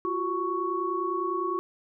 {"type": "tone cluster", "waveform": "sine", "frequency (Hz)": [346.3, 376.2, 1112], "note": ["F4", "F#4", "C#6"], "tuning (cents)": [-15, 29, 5], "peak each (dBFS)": [-31, -32, -29], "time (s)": [0.05, 1.59], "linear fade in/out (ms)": 0, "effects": []}